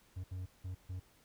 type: tone bursts at uneven times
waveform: triangle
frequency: 92 Hz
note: F#2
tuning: 9 cents flat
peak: -37 dBFS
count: 4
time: 0.16-0.24 / 0.31-0.46 / 0.64-0.75 / 0.89-1 s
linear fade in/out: 10 ms
effects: pink hiss -67 dBFS RMS until 1.24 s